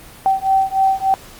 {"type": "beating tone pair", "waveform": "sine", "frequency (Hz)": [770, 773.4], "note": ["G5", "G5"], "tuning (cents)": [-31, -24], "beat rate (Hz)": 3.4, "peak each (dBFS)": [-16, -16], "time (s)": [0.26, 1.14], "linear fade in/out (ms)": 0, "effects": ["pink hiss -40 dBFS RMS until 1.39 s", "Opus 32 kbps"]}